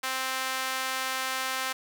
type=tone with high-pass filter; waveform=sawtooth; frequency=261.6 Hz; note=C4; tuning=in tune; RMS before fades=-31 dBFS; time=0.03-1.73 s; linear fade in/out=10 ms; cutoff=1200 Hz; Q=0.92; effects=none